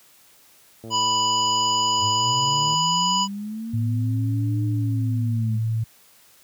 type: click train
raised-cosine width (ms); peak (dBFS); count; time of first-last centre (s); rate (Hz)
2; -25; 216; 0.84-2.743; 113
type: harmonic tone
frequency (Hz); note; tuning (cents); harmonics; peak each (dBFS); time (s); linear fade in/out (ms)
987.8; B5; 0; 1 / 3 / 5 / 7; -21 / -24 / -27 / -28; 0.9-3.28; 50
type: linear two-way sweep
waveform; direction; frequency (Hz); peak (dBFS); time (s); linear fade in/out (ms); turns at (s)
sine; up then down; 98 to 301.8 to 209; -28; 1.98-5.6; 50; 4.65
type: tone with pitch glide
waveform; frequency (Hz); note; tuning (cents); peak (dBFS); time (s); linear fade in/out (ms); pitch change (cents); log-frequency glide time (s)
sine; 110.8 to 112.09; A2 to A2; +13 to +33; -20; 3.73-5.84; 10; +20; 4.86-5.26
effects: white hiss -54 dBFS RMS until 6.43 s + high-pass 60 Hz 12 dB/octave